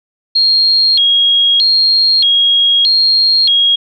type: tone with vibrato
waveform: sine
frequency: 3729 Hz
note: A#7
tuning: in tune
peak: -7 dBFS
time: 0.35-3.76 s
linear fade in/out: 10 ms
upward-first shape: square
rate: 0.8 Hz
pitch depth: 220 cents each way
effects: none